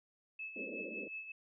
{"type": "tone with tremolo", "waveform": "sine", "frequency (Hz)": 2604, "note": "E7", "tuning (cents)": -22, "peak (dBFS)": -40, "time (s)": [0.39, 1.32], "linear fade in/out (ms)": 5, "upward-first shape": "sine", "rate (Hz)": 5.5, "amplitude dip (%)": 60}
{"type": "band-pass noise", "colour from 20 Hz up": "white", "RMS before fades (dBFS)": -46, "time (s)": [0.56, 1.08], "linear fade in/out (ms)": 2, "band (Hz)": [190, 580], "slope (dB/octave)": 96}
{"effects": []}